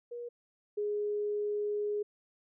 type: tone pair in turn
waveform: sine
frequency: 478.6 / 415.6 Hz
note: A#4 / G#4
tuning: +46 / +1 cents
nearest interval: major second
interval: 245 cents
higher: first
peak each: -38 / -30 dBFS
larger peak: second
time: 0.11-0.29 / 0.77-2.03 s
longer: second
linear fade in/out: 10 ms
effects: none